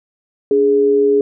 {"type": "tone pair together", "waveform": "sine", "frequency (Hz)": [287.9, 415.3], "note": ["D4", "G#4"], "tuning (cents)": [-34, 0], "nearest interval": "tritone", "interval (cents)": 634, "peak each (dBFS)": [-19, -10], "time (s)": [0.51, 1.21], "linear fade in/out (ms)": 2, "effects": []}